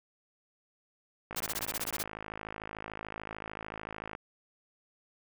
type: click train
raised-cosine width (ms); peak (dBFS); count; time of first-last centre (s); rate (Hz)
0.5; -24; 153; 1.31-4.151; 53.5
type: noise bursts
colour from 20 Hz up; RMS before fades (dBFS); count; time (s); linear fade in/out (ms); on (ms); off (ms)
white; -34; 11; 1.36-2.033; 10; 43; 20
effects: none